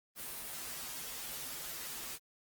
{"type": "noise with comb filter", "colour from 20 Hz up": "white", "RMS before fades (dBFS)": -43, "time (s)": [0.15, 2.19], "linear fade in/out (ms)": 50, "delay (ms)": 10, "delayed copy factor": -0.75, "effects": ["Opus 24 kbps"]}